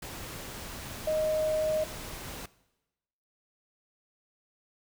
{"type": "tone in noise", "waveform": "sine", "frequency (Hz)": 622.3, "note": "D#5", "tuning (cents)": 0, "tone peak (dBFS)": -25, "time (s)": [1.07, 1.84], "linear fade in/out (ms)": 5, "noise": "pink", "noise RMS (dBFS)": -41, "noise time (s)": [0.02, 2.46], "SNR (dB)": 13, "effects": ["noise-tail reverb RT60 1.0 s tail -20 dB re dry"]}